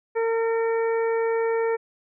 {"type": "harmonic tone", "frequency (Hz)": 455.3, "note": "A#4", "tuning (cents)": -41, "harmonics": [1, 2, 3, 4, 5], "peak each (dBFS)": [-21, -31, -37, -36, -39], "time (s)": [0.15, 1.77], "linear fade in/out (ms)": 20, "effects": []}